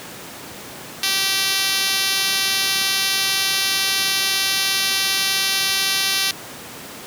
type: tone with band-pass filter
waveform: 5% pulse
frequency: 388.4 Hz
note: G4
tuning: 16 cents flat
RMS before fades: -20 dBFS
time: 1.03-6.31 s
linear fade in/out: 2 ms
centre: 6600 Hz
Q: 0.73
effects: pink hiss -35 dBFS RMS until 7.06 s + high-pass 150 Hz 12 dB/octave